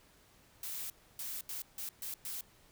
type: noise bursts at uneven times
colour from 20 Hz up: blue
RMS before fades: -41 dBFS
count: 6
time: 0.63-0.9 / 1.19-1.41 / 1.49-1.62 / 1.78-1.89 / 2.02-2.14 / 2.25-2.41 s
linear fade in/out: 2 ms
effects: pink hiss -64 dBFS RMS until 2.71 s